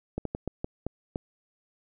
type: slowing click train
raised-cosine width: 2 ms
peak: -17 dBFS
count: 7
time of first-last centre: 0.18-1.159 s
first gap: 73 ms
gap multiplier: 1.32
effects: none